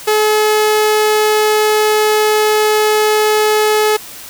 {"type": "tone", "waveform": "sawtooth", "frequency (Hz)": 427.3, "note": "G#4", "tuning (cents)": 49, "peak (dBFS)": -6, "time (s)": [0.07, 3.97], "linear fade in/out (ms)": 10, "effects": ["white hiss -32 dBFS RMS until 4.29 s"]}